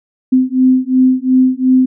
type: beating tone pair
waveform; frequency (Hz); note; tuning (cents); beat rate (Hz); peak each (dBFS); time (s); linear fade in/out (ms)
sine; 256.2 / 259; C4 / C4; -36 / -17; 2.8; -11; 0.32-1.86; 10
effects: none